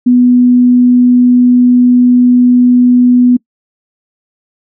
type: tone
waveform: sine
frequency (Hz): 246.9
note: B3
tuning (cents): 0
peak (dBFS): -3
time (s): 0.06-3.37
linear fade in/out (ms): 10
effects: noise-tail reverb RT60 0.1 s tail -24 dB re dry